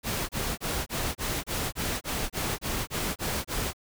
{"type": "noise bursts", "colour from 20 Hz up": "pink", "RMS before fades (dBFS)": -30, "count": 13, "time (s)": [0.03, 3.734], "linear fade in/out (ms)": 50, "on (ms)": 260, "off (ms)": 27, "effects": []}